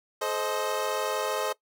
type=chord; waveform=25% pulse; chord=A diminished; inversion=none; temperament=equal with one note detuned; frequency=430.2 / 523.3 / 622.3 Hz; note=A4 / C5 / Eb5; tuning=-39 / 0 / 0 cents; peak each=-28 dBFS; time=0.21-1.53 s; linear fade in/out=10 ms; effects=noise-tail reverb RT60 0.1 s tail -20 dB re dry